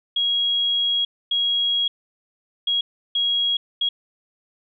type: tone bursts at uneven times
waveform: sine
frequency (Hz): 3300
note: G#7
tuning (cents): -12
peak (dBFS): -18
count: 5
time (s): 0.16-1.05 / 1.31-1.88 / 2.67-2.81 / 3.15-3.57 / 3.81-3.89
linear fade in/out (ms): 5
effects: none